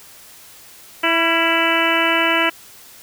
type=harmonic tone with a mistuned harmonic; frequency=330.3 Hz; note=E4; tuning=4 cents sharp; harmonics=1 / 2 / 3 / 4 / 5 / 6 / 7 / 8 / 9; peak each=-23 / -23 / -23 / -23 / -23 / -23 / -23 / -23 / -23 dBFS; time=1.03-2.5 s; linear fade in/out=10 ms; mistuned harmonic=4; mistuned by=+37 cents; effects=white hiss -43 dBFS RMS until 3.02 s